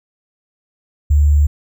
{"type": "tone with sample-and-hold", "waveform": "sine", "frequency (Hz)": 73.42, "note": "D2", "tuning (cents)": 0, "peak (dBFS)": -8, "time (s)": [1.1, 1.47], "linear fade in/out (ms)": 10, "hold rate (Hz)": 7350, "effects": []}